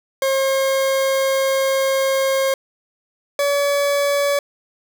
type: tone pair in turn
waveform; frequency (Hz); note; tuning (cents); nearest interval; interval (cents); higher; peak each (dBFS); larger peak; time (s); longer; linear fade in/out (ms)
40% pulse; 537 / 568.9; C5 / C#5; +45 / +45; minor second; 100; second; -15; neither; 0.22-2.54 / 3.39-4.39; first; 2
effects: none